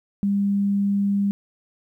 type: tone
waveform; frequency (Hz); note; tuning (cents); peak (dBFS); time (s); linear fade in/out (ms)
sine; 200.2; G3; +37; -18; 0.23-1.31; 0
effects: 10-bit